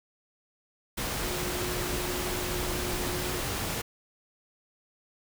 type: tone in noise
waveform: sine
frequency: 359.5 Hz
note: F#4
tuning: 50 cents flat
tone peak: -36 dBFS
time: 1.23-3.4 s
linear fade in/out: 10 ms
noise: pink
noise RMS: -32 dBFS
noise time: 0.97-3.82 s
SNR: -7 dB
effects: none